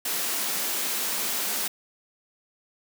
white high-pass noise, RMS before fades -28 dBFS, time 0.05-1.68 s, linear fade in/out 5 ms, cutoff 170 Hz, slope 96 dB/octave, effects none

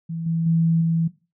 sine tone with level steps, 164.81 Hz, E3, in tune, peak -26 / -20 / -16 / -18 dBFS, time 0.09-1.08 s, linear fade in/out 10 ms, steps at 0.26 / 0.46 / 0.81 s, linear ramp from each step 5 ms, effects noise-tail reverb RT60 0.3 s tail -17 dB re dry

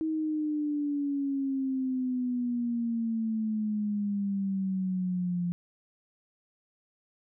sine exponential sweep, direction down, 318.9 to 173.7 Hz, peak -27 dBFS, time 0.01-5.52 s, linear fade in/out 0 ms, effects none

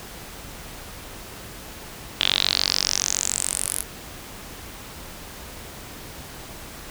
sawtooth tone with band-pass filter sweep, 47.01 Hz, F#1, 28 cents sharp, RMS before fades -24 dBFS, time 2.2-3.83 s, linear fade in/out 10 ms, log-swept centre 3300 to 11000 Hz, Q 5.8, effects pink hiss -39 dBFS RMS until 6.9 s

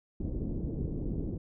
pink low-pass noise, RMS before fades -34 dBFS, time 0.2-1.38 s, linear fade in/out 5 ms, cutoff 380 Hz, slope 24 dB/octave, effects none

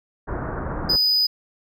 pink low-pass noise, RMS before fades -28 dBFS, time 0.27-0.97 s, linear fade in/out 20 ms, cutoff 1600 Hz, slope 48 dB/octave
triangle tone, 4978 Hz, D#8, in tune, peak -15 dBFS, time 0.89-1.27 s, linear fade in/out 10 ms
effects none

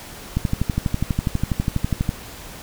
click train, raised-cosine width 5 ms, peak -7 dBFS, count 22, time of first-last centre 0.37-2.091 s, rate 12.2 Hz, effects pink hiss -38 dBFS RMS until 2.62 s

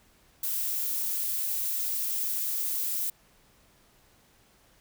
violet noise, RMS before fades -30 dBFS, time 0.43-3.1 s, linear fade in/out 5 ms, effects pink hiss -62 dBFS RMS until 4.8 s

